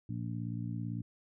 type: harmonic tone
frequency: 57.9 Hz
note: A#1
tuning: 11 cents flat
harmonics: 2 / 3 / 4 / 5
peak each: -37 / -41 / -43 / -45 dBFS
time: 0.09-1.02 s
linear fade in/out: 5 ms
effects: none